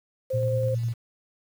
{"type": "tone", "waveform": "sine", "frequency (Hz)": 523.3, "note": "C5", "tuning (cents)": 0, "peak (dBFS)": -25, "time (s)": [0.3, 0.75], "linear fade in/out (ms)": 10}
{"type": "tone with tremolo", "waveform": "sine", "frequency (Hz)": 116.54, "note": "A#2", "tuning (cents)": 0, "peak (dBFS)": -23, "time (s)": [0.33, 0.94], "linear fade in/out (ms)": 20, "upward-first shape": "square", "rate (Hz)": 9.9, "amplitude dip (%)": 25}
{"effects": ["8-bit"]}